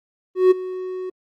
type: tone with ADSR envelope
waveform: triangle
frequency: 370 Hz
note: F#4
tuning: in tune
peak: -6 dBFS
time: 0.35-1.1 s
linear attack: 160 ms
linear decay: 17 ms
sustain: -18 dB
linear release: 8 ms
effects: Opus 24 kbps